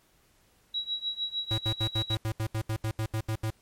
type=tone with tremolo; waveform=sine; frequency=3881 Hz; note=B7; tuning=31 cents flat; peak=-26 dBFS; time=0.74-2.15 s; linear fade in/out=5 ms; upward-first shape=triangle; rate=6.6 Hz; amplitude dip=95%
type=tone bursts; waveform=square; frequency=110 Hz; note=A2; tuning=in tune; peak=-28 dBFS; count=14; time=1.51-3.502 s; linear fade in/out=0 ms; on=68 ms; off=80 ms
effects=pink hiss -65 dBFS RMS until 3.61 s + MP3 64 kbps